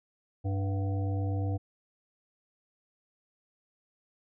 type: harmonic tone with a mistuned harmonic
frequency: 98 Hz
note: G2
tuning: in tune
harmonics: 1 / 3 / 5 / 7 / 8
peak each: -28 / -38 / -42 / -45 / -46 dBFS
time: 0.44-1.58 s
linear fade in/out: 20 ms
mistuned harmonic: 8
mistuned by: -67 cents
effects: none